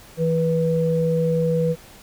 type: tone pair together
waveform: sine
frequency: 163.5 / 489.4 Hz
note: E3 / B4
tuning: -14 / -16 cents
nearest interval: octave + perfect fifth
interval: 1898 cents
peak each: -20 dBFS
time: 0.17-1.76 s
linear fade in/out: 50 ms
effects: pink hiss -46 dBFS RMS until 2.02 s